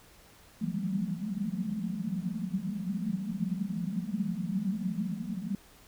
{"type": "band-pass noise", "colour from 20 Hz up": "white", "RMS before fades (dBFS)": -33, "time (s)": [0.61, 5.55], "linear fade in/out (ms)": 2, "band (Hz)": [170, 220], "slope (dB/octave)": 96, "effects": ["pink hiss -57 dBFS RMS until 5.87 s"]}